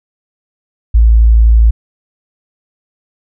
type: tone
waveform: sine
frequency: 56 Hz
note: A1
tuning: 31 cents sharp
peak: -3 dBFS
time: 0.94-1.71 s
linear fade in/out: 10 ms
effects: none